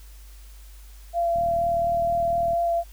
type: tone with vibrato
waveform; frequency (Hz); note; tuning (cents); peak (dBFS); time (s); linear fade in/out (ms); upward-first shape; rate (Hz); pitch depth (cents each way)
sine; 683; F5; -39; -20; 1.13-2.84; 50; sine; 4.2; 10
type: click train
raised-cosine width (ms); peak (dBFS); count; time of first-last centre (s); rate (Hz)
5; -27; 47; 1.36-2.533; 39.2
effects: added 50 Hz sine -42 dBFS peak until 2.92 s + white hiss -54 dBFS RMS until 2.92 s